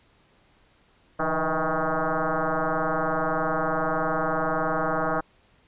sine tone with frequency modulation, 307.2 Hz, D#4, 22 cents flat, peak -22 dBFS, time 1.19-5.21 s, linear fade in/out 10 ms, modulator 159 Hz, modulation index 7.3, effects pink hiss -61 dBFS RMS until 5.67 s + resampled to 8000 Hz

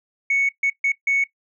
sine tone bursts at uneven times, 2217 Hz, C#7, in tune, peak -15 dBFS, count 4, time 0.3-0.49 / 0.63-0.7 / 0.84-0.92 / 1.07-1.24 s, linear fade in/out 5 ms, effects noise-tail reverb RT60 0.1 s tail -19 dB re dry + tanh soft clip ceiling -13 dBFS

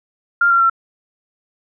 sine tone with pitch steps, 1396.9 / 1372.9 / 1349.3 Hz, F6 / F6 / E6, 0 / -30 / +40 cents, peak -10 dBFS, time 0.41-0.698 s, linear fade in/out 5 ms, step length 96 ms, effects none

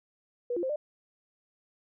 sine tone with pitch steps, 485.4 / 347.9 / 524 / 597 Hz, B4 / F4 / C5 / D5, -30 / -7 / +2 / +28 cents, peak -28 dBFS, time 0.5-0.76 s, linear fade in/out 5 ms, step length 65 ms, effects none

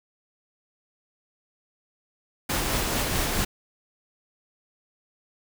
pink noise with tremolo, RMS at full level -25 dBFS, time 2.49-3.45 s, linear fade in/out 10 ms, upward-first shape sine, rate 4.6 Hz, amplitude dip 25%, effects none

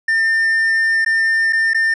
triangle tone with dropouts, 1802 Hz, A6, 41 cents sharp, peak -11 dBFS, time 0.08-1.94 s, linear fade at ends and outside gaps 5 ms, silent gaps 1.048-1.061 / 1.526-1.53 / 1.735-1.745 s, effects resampled to 24000 Hz

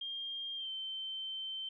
sine tone with pitch glide, 3209 to 3100 Hz, G7 to G7, +40 to -20 cents, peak -38 dBFS, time 0.01-1.69 s, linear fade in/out 5 ms, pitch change -60 cents, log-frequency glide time 0.55-0.7 s, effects none

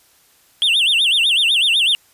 triangle tone with vibrato, 3136 Hz, G7, in tune, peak -11 dBFS, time 0.62-1.95 s, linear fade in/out 0 ms, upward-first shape sine, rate 8 Hz, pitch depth 280 cents each way, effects white hiss -54 dBFS RMS until 2.13 s + resampled to 32000 Hz

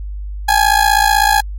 30% pulse ring-modulated tone, 830.6 Hz, G#5, in tune, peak -4 dBFS, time 0.48-1.41 s, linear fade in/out 10 ms, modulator 28 Hz, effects added 50 Hz sine -22 dBFS peak until 1.58 s + MP3 64 kbps

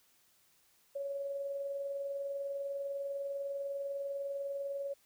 sine tone with tremolo, 558 Hz, C#5, 11 cents sharp, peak -34 dBFS, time 0.95-4.94 s, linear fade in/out 10 ms, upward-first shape sine, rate 20 Hz, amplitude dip 35%, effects white hiss -69 dBFS RMS until 5.05 s

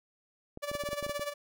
clicks, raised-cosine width 2 ms, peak -28 dBFS, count 10, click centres 0.574 / 0.715 / 0.752 / 0.837 / 0.889 / 0.931 / 1.027 / 1.065 / 1.095 / 1.195 s
sawtooth tone with tremolo, 580 Hz, D5, 22 cents flat, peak -27 dBFS, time 0.62-1.34 s, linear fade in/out 20 ms, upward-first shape sine, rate 17 Hz, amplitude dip 75%
effects none

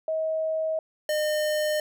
sine / square tone pair in turn, 636 / 608.2 Hz, D#5 / D#5, +38 / -40 cents, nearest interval minor second, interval 78 cents, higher first, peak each -24 dBFS, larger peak neither, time 0.08-0.79 / 1.09-1.8 s, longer neither, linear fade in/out 2 ms, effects none

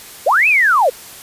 sine linear two-way sweep, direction up then down, 452.2 to 2637 to 452.2 Hz, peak -9 dBFS, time 0.26-0.9 s, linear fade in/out 10 ms, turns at 0.48 s, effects white hiss -36 dBFS RMS until 1.22 s + resampled to 32000 Hz

